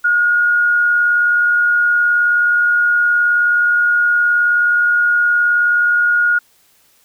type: tone with amplitude modulation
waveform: sine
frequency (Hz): 1435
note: F6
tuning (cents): +47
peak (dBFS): -9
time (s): 0.04-6.39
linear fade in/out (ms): 10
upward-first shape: sine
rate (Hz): 79.1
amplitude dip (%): 30
effects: white hiss -54 dBFS RMS until 7.04 s